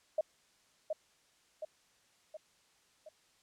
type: tone with echo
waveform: sine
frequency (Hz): 622.3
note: D#5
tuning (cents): 0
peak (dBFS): -27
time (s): 0.18-0.21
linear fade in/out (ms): 5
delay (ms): 720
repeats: 4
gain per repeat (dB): -5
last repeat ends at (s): 3.09
effects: white hiss -69 dBFS RMS until 3.42 s + low-pass 8000 Hz 12 dB/octave